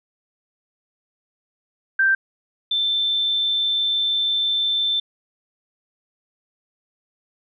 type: tone pair in turn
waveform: sine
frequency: 1568 / 3547 Hz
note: G6 / A7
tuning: 0 / +13 cents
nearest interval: octave + major second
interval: 1413 cents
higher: second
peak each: -14 / -18 dBFS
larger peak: first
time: 1.99-2.15 / 2.71-5 s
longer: second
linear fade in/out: 5 ms
effects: none